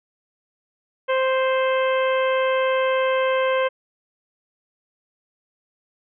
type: harmonic tone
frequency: 523.3 Hz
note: C5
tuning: in tune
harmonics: 1 / 2 / 3 / 4 / 5 / 6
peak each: -19 / -25 / -29 / -31 / -33 / -35 dBFS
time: 1.08-3.69 s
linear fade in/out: 20 ms
effects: none